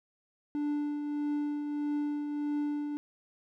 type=tone with tremolo; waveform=triangle; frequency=293.7 Hz; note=D4; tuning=in tune; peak=-26 dBFS; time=0.55-2.97 s; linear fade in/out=0 ms; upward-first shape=triangle; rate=1.6 Hz; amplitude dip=45%; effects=none